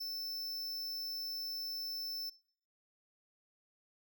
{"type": "tone", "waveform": "square", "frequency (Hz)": 5300, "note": "E8", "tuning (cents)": 9, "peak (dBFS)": -39, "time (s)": [0, 2.3], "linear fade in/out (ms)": 10, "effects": ["noise-tail reverb RT60 0.6 s tail -22 dB re dry"]}